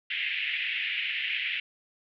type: band-pass noise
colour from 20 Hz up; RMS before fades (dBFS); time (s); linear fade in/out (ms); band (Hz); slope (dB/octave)
white; -31; 0.1-1.6; 5; 1900 to 3000; 48
effects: none